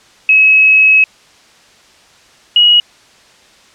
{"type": "tone pair in turn", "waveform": "sine", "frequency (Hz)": [2567, 2901], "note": ["E7", "F#7"], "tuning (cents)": [-47, -35], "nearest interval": "major second", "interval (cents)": 212, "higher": "second", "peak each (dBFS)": -4, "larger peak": "neither", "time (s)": [[0.29, 1.04], [2.56, 2.8]], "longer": "first", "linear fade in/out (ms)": 2, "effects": ["white hiss -45 dBFS RMS until 3.74 s", "low-pass 6000 Hz 12 dB/octave"]}